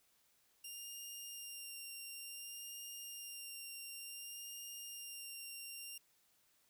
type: tone with vibrato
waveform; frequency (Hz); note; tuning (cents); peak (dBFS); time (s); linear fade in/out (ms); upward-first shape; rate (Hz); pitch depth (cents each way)
10% pulse; 2794; F7; 0; -39; 0.64-5.98; 5; sine; 0.56; 15
effects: white hiss -74 dBFS RMS until 6.69 s